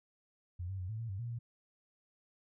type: tone with pitch steps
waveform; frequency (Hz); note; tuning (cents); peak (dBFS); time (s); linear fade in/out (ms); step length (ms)
sine; 88.4 / 96.1 / 90.9 / 109.9 / 115 / 96.4 / 118.6 / 117.7; F2 / G2 / F#2 / A2 / A#2 / G2 / A#2 / A#2; +22 / -34 / -30 / -2 / -23 / -28 / +30 / +17; -37; 0.59-1.39; 10; 100
effects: none